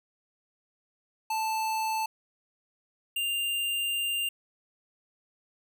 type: tone pair in turn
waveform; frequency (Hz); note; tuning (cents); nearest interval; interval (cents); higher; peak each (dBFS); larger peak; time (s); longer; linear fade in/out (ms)
square; 880 / 2794; A5 / F7; 0 / 0; octave + minor sixth; 2000; second; -28; neither; 1.3-2.06 / 3.16-4.29; second; 5
effects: none